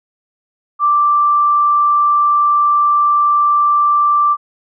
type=tone; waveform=sine; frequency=1174.7 Hz; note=D6; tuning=in tune; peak=-9 dBFS; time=0.79-4.37 s; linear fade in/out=50 ms; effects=none